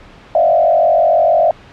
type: tone with frequency modulation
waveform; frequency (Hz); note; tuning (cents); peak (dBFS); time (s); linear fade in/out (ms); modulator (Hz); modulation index
sine; 658; E5; -3; -8; 0.35-1.51; 2; 46.6; 1.4
effects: pink hiss -40 dBFS RMS until 1.72 s + low-pass 3000 Hz 12 dB/octave